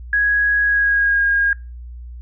sine tone with pitch glide, 1661.2 to 1627 Hz, G#6 to G#6, 0 to -36 cents, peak -13 dBFS, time 0.13-1.53 s, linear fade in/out 2 ms, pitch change -36 cents, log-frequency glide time 0.62-1.23 s, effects noise-tail reverb RT60 0.3 s tail -25 dB re dry + added 60 Hz sine -31 dBFS peak until 2.21 s

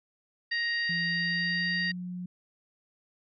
harmonic tone, 937 Hz, A#5, 9 cents sharp, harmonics 2 / 3 / 4 / 5, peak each -28 / -40 / -43 / -35 dBFS, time 0.51-1.92 s, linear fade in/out 10 ms
sine tone with pitch glide, 172 to 179.72 Hz, F3 to F3, -26 to +50 cents, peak -34 dBFS, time 0.89-2.26 s, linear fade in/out 5 ms, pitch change +76 cents, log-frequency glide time 1.07-1.93 s
effects none

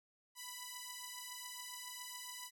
5% pulse beating tone pair, 987.8 / 995 Hz, B5 / B5, 0 / +13 cents, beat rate 7.2 Hz, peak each -37 / -37 dBFS, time 0.35-2.51 s, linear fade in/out 50 ms, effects none

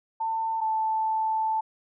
sine tone pair in turn, 895 / 879.6 Hz, A5 / A5, +29 / -1 cents, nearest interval unison, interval 30 cents, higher first, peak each -25 / -23 dBFS, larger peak second, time 0.2-0.61 / 0.61-1.61 s, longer second, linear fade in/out 10 ms, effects none

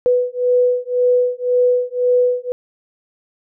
sine beating tone pair, 494 / 495.9 Hz, B4 / B4, 0 / +7 cents, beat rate 1.9 Hz, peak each -16 dBFS, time 0.06-2.52 s, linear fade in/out 0 ms, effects none

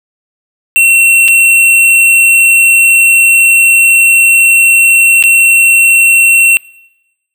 square tone with dropouts, 2718 Hz, F7, 48 cents flat, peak -4 dBFS, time 0.76-6.57 s, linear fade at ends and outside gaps 0 ms, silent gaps 1.28-1.284 / 5.226-5.238 s, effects noise-tail reverb RT60 1.0 s tail -24 dB re dry

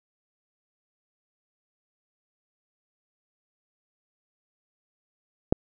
click, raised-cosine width 2 ms, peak -5 dBFS, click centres 5.525 s, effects none

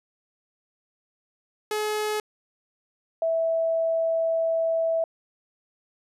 sawtooth / sine tone pair in turn, 425 / 655.6 Hz, G#4 / E5, +40 / -10 cents, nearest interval minor sixth, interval 750 cents, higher second, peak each -21 dBFS, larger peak neither, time 1.71-2.2 / 3.22-5.04 s, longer second, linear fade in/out 2 ms, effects resampled to 32000 Hz

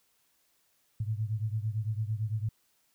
sine beating tone pair, 106.1 / 115 Hz, G#2 / A#2, +38 / -23 cents, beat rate 8.9 Hz, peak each -31 / -34 dBFS, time 1-2.49 s, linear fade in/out 5 ms, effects white hiss -71 dBFS RMS until 2.94 s

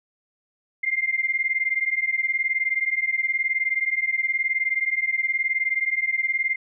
sine beating tone pair, 2093 / 2112 Hz, C7 / C7, 0 / +16 cents, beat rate 19 Hz, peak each -24 dBFS, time 0.83-6.56 s, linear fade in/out 10 ms, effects none

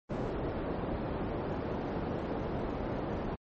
white low-pass noise, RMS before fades -35 dBFS, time 0.09-3.36 s, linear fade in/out 20 ms, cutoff 510 Hz, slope 12 dB/octave, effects MP3 32 kbps

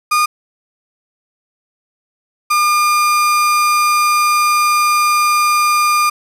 35% pulse tone pair in turn, 1220 / 1206.7 Hz, D#6 / D6, -34 / +47 cents, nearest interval unison, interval 19 cents, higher first, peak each -9 dBFS, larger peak neither, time 0.11-0.26 / 2.5-6.1 s, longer second, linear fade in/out 10 ms, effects resampled to 32000 Hz + 7-bit

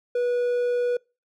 triangle tone, 487.4 Hz, B4, 23 cents flat, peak -19 dBFS, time 0.15-0.97 s, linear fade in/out 5 ms, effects noise-tail reverb RT60 0.3 s tail -26 dB re dry

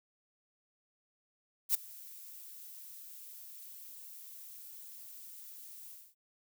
violet noise with ADSR envelope, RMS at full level -26 dBFS, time 1.69-6.15 s, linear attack 56 ms, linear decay 8 ms, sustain -24 dB, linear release 240 ms, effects none

